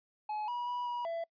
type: tone with pitch steps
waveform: triangle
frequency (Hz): 849 / 968 / 977 / 966 / 668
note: G#5 / B5 / B5 / B5 / E5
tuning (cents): +38 / -35 / -19 / -39 / +23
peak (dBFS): -32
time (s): 0.29-1.24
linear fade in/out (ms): 5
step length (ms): 190
effects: noise-tail reverb RT60 0.1 s tail -26 dB re dry + resampled to 11025 Hz